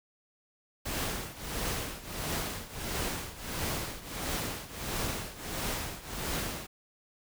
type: noise with tremolo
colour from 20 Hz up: pink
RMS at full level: -32 dBFS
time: 0.85-6.67 s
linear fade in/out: 10 ms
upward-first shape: triangle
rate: 1.5 Hz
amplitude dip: 85%
effects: none